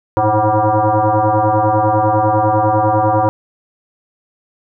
sine tone with frequency modulation, 112 Hz, A2, 31 cents sharp, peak -10 dBFS, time 0.17-3.29 s, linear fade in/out 0 ms, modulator 214 Hz, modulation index 4.5, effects none

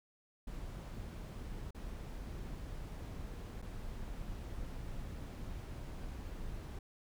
brown noise with dropouts, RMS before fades -44 dBFS, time 0.47-6.79 s, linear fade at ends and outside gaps 5 ms, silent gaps 1.708-1.746 / 3.618-3.623 s, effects none

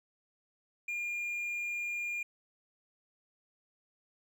triangle tone, 2412 Hz, D7, 46 cents sharp, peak -32 dBFS, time 0.88-2.23 s, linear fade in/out 5 ms, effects none

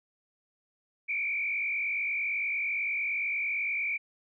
sine tone with frequency modulation, 2318 Hz, D7, 23 cents flat, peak -28 dBFS, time 1.08-3.98 s, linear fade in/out 20 ms, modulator 48.8 Hz, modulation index 1.8, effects none

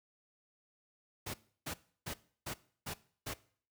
pink noise bursts, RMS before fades -40 dBFS, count 6, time 1.26-3.34 s, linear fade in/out 10 ms, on 80 ms, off 320 ms, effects noise-tail reverb RT60 0.5 s tail -19 dB re dry + high-pass 60 Hz 12 dB/octave

